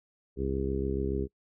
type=harmonic tone; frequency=67.1 Hz; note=C2; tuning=44 cents sharp; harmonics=1 / 2 / 3 / 4 / 5 / 6 / 7; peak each=-33 / -37 / -37 / -38 / -37 / -33 / -44 dBFS; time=0.36-1.28 s; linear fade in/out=50 ms; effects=noise-tail reverb RT60 0.1 s tail -24 dB re dry